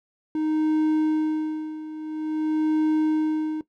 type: tone with tremolo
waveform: triangle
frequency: 310.5 Hz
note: D#4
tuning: 3 cents flat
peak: -16 dBFS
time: 0.35-3.61 s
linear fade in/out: 2 ms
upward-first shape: sine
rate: 0.49 Hz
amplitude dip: 80%
effects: noise-tail reverb RT60 0.1 s tail -17 dB re dry